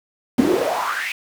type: noise with high-pass filter sweep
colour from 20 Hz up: brown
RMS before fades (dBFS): -20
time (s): 0.38-1.12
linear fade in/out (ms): 2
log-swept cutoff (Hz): 230 to 2500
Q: 5.3
effects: none